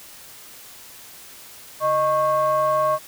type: ring-modulated tone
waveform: triangle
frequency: 239.7 Hz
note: A#3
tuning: 48 cents sharp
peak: -12 dBFS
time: 1.8-2.99 s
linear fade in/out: 50 ms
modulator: 859 Hz
effects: white hiss -43 dBFS RMS until 3.07 s